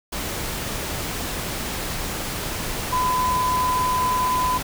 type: tone in noise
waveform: sine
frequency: 1007 Hz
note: B5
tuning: 33 cents sharp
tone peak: -19 dBFS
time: 2.92-4.58 s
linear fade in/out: 10 ms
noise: pink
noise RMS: -28 dBFS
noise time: 0.12-4.63 s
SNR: +6 dB
effects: none